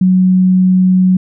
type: tone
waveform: sine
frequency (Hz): 185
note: F#3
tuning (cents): 0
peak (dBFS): -6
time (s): 0.01-1.17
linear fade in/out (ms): 5
effects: none